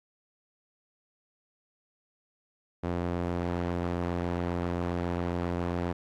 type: tone with band-pass filter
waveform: sawtooth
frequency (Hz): 87.4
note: F2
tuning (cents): +2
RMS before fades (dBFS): -31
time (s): 2.83-5.93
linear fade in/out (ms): 10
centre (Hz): 430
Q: 0.52
effects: AAC 48 kbps